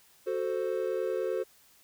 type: chord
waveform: triangle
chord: F# diminished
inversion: none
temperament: equal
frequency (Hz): 370 / 440 / 523.3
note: F#4 / A4 / C5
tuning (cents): 0 / 0 / 0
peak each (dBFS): -31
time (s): 0.26-1.44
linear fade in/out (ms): 20
effects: white hiss -61 dBFS RMS until 1.83 s